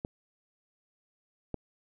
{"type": "clicks", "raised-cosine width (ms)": 2, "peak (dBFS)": -20, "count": 2, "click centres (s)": [0.049, 1.543], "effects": []}